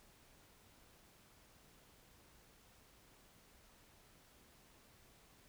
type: silence
effects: pink hiss -66 dBFS RMS until 5.48 s